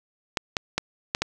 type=clicks; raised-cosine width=0.2 ms; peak=-6 dBFS; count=5; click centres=0.372 / 0.568 / 0.78 / 1.149 / 1.22 s; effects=none